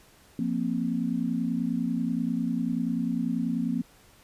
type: chord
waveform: sine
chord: F suspended fourth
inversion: none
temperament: equal with one note detuned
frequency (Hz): 174.61 / 233.1 / 263.3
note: F3 / Bb3 / C4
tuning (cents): 0 / 0 / +11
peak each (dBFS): -31 / -28 / -30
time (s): 0.39-3.82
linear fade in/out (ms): 2
effects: pink hiss -57 dBFS RMS until 4.23 s + resampled to 32000 Hz